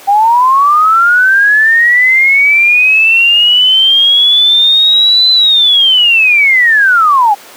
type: linear two-way sweep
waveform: sine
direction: up then down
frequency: 784 to 4048 to 784 Hz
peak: -4 dBFS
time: 0.07-7.35 s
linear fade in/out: 20 ms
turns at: 5.31 s
effects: pink hiss -33 dBFS RMS until 7.56 s + high-pass 400 Hz 12 dB/octave